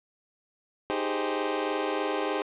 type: chord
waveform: 25% pulse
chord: Ab major seventh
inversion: second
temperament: equal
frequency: 311.1 / 392 / 415.3 / 523.3 Hz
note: Eb4 / G4 / Ab4 / C5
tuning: 0 / 0 / 0 / 0 cents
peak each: -29 dBFS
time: 0.9-2.42 s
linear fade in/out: 0 ms
effects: resampled to 8000 Hz + 9-bit